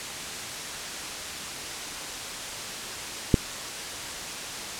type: click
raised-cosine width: 3 ms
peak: -3 dBFS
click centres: 3.342 s
effects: white hiss -34 dBFS RMS until 4.79 s + low-pass 8000 Hz 12 dB/octave